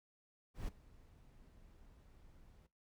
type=noise with ADSR envelope; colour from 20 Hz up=brown; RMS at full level=-40 dBFS; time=0.54-2.67 s; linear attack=140 ms; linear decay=12 ms; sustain=-22 dB; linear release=10 ms; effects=noise-tail reverb RT60 0.2 s tail -17 dB re dry